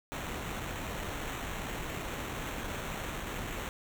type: noise with sample-and-hold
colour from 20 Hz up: pink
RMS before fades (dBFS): -38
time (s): 0.12-3.69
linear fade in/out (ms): 0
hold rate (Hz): 4900
effects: none

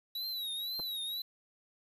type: tone with vibrato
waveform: square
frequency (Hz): 3900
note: B7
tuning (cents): -23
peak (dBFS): -36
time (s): 0.15-1.22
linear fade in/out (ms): 5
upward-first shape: triangle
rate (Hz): 2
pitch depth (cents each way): 120
type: clicks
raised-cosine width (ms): 1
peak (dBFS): -32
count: 2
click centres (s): 0.794 / 0.8
effects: 10-bit

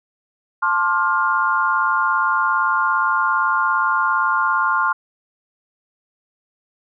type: chord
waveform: sine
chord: D minor seventh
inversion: second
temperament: just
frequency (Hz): 881 / 1057.2 / 1174.7 / 1409.6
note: A5 / C6 / D6 / F6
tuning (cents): +2 / +18 / 0 / +16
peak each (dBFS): -24 / -19 / -25 / -19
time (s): 0.62-4.93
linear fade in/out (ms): 10
effects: none

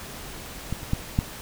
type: clicks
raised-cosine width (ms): 5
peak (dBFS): -15 / -24 / -10 / -8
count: 4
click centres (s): 0.726 / 0.831 / 0.934 / 1.189
effects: pink hiss -39 dBFS RMS until 1.41 s

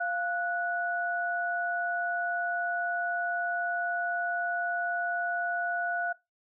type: tone pair together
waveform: sine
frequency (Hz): 697 / 1473.1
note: F5 / F#6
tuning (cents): -4 / -8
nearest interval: octave + minor second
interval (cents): 1296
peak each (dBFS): -31 / -30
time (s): 0-6.13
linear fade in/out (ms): 10
effects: noise-tail reverb RT60 0.2 s tail -19 dB re dry

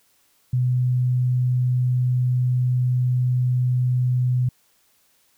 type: tone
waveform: sine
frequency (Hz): 125.4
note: B2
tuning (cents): +27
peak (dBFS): -17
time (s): 0.53-4.49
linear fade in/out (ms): 5
effects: white hiss -62 dBFS RMS until 5.37 s

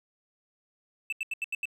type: tone bursts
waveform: triangle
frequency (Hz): 2641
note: E7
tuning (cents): +3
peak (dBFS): -27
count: 6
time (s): 1.1-1.655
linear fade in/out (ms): 2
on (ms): 25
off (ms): 81
effects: none

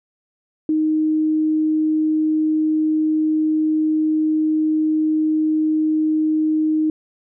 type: tone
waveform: sine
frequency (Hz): 311.1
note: D#4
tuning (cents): 0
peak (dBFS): -15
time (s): 0.69-6.9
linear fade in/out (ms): 2
effects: none

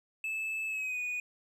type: tone with pitch glide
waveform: triangle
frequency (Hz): 2617 to 2470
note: E7 to D#7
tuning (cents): -13 to -13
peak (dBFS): -31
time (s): 0.24-1.2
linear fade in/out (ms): 2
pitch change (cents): -100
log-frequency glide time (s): 0.67-1
effects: none

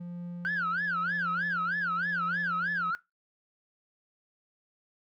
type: tone with tremolo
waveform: triangle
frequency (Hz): 174.61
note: F3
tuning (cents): 0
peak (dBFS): -33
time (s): 0-2.91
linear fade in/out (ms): 10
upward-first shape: triangle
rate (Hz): 0.97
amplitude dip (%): 40
type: tone with vibrato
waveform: sine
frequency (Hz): 1486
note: F#6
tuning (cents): +7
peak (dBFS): -26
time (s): 0.45-2.95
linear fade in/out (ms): 0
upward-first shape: sine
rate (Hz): 3.2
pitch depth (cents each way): 270
effects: noise-tail reverb RT60 0.2 s tail -20 dB re dry + tanh soft clip ceiling -24 dBFS

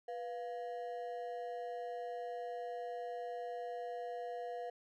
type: ring-modulated tone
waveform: triangle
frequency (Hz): 595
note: D5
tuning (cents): +22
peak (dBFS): -35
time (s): 0.08-4.7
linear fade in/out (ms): 5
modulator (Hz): 105
effects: none

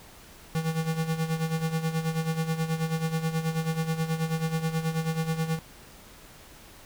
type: tone with tremolo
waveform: square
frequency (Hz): 161.3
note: E3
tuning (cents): -37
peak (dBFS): -24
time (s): 0.55-5.59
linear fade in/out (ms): 0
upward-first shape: sine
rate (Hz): 9.3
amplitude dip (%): 70
effects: pink hiss -50 dBFS RMS until 6.85 s

